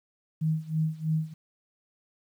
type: tone with tremolo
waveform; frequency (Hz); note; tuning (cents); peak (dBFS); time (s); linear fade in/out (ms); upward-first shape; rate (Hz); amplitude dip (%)
sine; 157.8; D#3; +25; -22; 0.41-1.34; 10; sine; 3.1; 90
effects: 10-bit